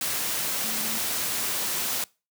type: tone in noise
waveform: sine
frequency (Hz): 220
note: A3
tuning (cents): 0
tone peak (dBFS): -39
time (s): 0.64-0.98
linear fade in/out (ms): 2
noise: white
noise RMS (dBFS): -28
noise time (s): 0.01-2.04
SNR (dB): -14
effects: noise-tail reverb RT60 0.3 s tail -24 dB re dry + high-pass 100 Hz 12 dB/octave